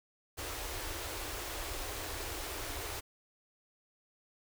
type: band-stop noise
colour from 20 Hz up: pink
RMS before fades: -40 dBFS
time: 0.37-3.01 s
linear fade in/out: 20 ms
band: 110 to 290 Hz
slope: 48 dB/octave
effects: none